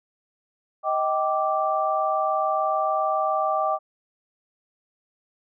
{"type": "tone cluster", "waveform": "sine", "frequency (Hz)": [629, 776, 1172], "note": ["D#5", "G5", "D6"], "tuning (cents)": [19, -18, -4], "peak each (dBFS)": -25, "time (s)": [0.83, 3.79], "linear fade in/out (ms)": 50, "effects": []}